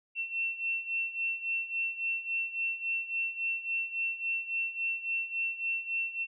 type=beating tone pair; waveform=sine; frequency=2700 / 2703.6 Hz; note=E7 / E7; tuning=+41 / +43 cents; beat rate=3.6 Hz; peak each=-36 / -32 dBFS; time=0.15-6.27 s; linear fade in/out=50 ms; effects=none